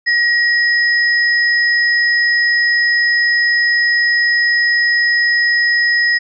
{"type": "tone pair together", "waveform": "sine", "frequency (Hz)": [1900, 5072], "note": ["A#6", "D#8"], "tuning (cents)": [33, 32], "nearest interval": "octave + perfect fourth", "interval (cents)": 1699, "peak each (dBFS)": [-11, -20], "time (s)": [0.06, 6.19], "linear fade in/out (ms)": 20, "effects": []}